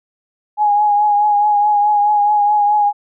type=tone with vibrato; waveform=sine; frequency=830.6 Hz; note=G#5; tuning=in tune; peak=-10 dBFS; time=0.57-2.93 s; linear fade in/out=50 ms; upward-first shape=triangle; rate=4.7 Hz; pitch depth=34 cents each way; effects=none